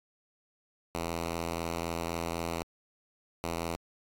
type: tone pair in turn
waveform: 5% pulse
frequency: 83.9 / 83.9 Hz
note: E2 / E2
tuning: +31 / +31 cents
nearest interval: unison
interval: 0 cents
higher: neither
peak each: -21 dBFS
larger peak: neither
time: 0.95-2.63 / 3.44-3.76 s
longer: first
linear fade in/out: 0 ms
effects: AAC 64 kbps